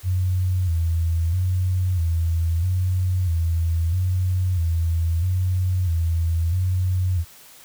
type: tone with vibrato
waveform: sine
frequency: 87.31 Hz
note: F2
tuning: in tune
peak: -18 dBFS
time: 0.03-7.25 s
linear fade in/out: 50 ms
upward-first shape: square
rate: 0.77 Hz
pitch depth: 88 cents each way
effects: white hiss -47 dBFS RMS until 7.64 s